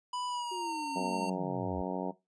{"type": "tone with pitch glide", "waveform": "square", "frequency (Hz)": [990, 913.1], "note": ["B5", "A#5"], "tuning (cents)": [4, -36], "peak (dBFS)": -35, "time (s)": [0.13, 1.3], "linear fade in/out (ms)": 5, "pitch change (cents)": -140, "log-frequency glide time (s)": [0.27, 0.74]}
{"type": "linear sweep", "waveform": "sine", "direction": "down", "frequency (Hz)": [373.8, 69.1], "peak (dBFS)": -39, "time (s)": [0.51, 1.82], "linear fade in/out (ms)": 10}
{"type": "harmonic tone", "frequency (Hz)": 92.5, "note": "F#2", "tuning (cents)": 0, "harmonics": [2, 3, 4, 5, 6, 7, 8, 9, 10], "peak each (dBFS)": [-37, -39, -40, -41, -42, -42, -43, -44, -44], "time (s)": [0.95, 2.12], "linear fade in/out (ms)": 20}
{"effects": ["noise-tail reverb RT60 0.2 s tail -17 dB re dry", "resampled to 22050 Hz"]}